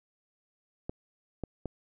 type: clicks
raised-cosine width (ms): 2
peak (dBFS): -21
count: 3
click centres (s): 0.895 / 1.437 / 1.657
effects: none